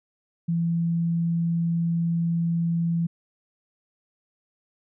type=tone; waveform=sine; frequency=168.1 Hz; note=E3; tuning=34 cents sharp; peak=-21 dBFS; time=0.48-3.07 s; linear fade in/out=10 ms; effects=none